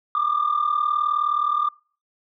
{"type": "tone pair together", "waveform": "sine", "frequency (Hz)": [1174.7, 1214], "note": ["D6", "D#6"], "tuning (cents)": [0, -43], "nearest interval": "minor second", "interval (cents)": 57, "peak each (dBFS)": -21, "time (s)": [0.15, 1.69], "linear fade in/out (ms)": 2, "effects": ["noise-tail reverb RT60 0.4 s tail -24 dB re dry", "tanh soft clip ceiling -14 dBFS"]}